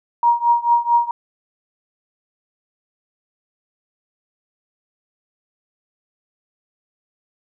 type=tone with tremolo; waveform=sine; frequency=946 Hz; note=A#5; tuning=25 cents sharp; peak=-9 dBFS; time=0.23-1.11 s; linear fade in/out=2 ms; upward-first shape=triangle; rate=4.5 Hz; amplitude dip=95%; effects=none